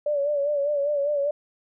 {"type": "tone with vibrato", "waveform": "sine", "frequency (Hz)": 577, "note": "D5", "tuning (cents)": -31, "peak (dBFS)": -21, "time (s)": [0.06, 1.31], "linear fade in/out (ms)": 5, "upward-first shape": "sine", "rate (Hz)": 5, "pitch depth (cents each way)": 59, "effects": []}